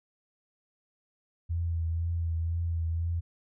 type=tone with vibrato; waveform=sine; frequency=83.5 Hz; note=E2; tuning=23 cents sharp; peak=-27 dBFS; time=1.49-3.21 s; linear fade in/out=20 ms; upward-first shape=triangle; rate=2 Hz; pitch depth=35 cents each way; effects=none